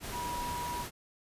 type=tone in noise; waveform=sine; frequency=969 Hz; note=B5; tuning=33 cents flat; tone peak=-35 dBFS; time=0.11-0.86 s; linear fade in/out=50 ms; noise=pink; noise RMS=-40 dBFS; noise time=0-0.91 s; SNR=+2 dB; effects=resampled to 32000 Hz